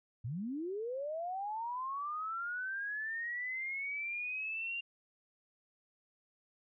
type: linear sweep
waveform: sine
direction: up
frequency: 102.2 to 2794 Hz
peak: -36 dBFS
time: 0.24-4.81 s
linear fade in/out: 10 ms
effects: none